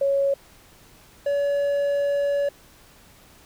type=tone pair in turn; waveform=sine / triangle; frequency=554.4 / 568.3 Hz; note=C#5 / C#5; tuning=0 / +43 cents; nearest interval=unison; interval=43 cents; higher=second; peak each=-18 / -18 dBFS; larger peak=neither; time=0.01-0.34 / 1.26-2.49 s; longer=second; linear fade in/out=5 ms; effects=pink hiss -52 dBFS RMS until 3.45 s